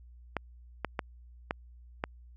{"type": "clicks", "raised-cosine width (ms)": 0.5, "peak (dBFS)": -15, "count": 5, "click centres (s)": [0.367, 0.847, 0.992, 1.509, 2.039], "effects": ["added 60 Hz sine -50 dBFS peak until 2.36 s"]}